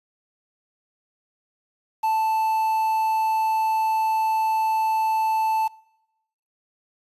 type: tone with quantisation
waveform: triangle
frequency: 880 Hz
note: A5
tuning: in tune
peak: -17 dBFS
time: 2.03-5.68 s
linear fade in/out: 10 ms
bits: 7
effects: noise-tail reverb RT60 0.9 s tail -24 dB re dry + resampled to 32000 Hz